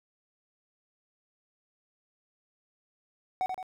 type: tone with echo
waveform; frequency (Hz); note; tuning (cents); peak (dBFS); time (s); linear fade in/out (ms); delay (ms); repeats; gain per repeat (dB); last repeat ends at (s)
triangle; 747; F#5; +16; -24; 3.41-3.46; 0; 84; 2; -5; 3.628
effects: none